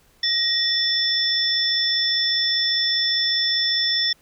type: tone cluster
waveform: sine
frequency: 1882 / 3485 / 5350 Hz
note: A#6 / A7 / E8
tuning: +16 / -17 / +25 cents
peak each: -27 / -22 / -21 dBFS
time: 0.23-4.13 s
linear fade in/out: 5 ms
effects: pink hiss -58 dBFS RMS until 4.21 s